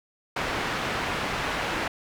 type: low-pass noise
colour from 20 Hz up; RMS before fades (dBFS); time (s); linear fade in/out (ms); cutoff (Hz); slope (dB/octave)
white; -29; 0.36-1.88; 5; 2000; 12
effects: none